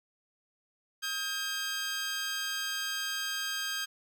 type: tone pair together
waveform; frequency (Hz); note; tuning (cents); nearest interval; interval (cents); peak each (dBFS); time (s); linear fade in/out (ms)
15% pulse; 1267.8 / 1600; D#6 / G6; +32 / +35; major third; 403; -35 / -26; 1.02-3.86; 20
effects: none